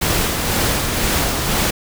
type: noise with tremolo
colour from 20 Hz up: pink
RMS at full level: -17 dBFS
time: 0.01-1.71 s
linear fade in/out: 10 ms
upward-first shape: sine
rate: 2 Hz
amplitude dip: 35%
effects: none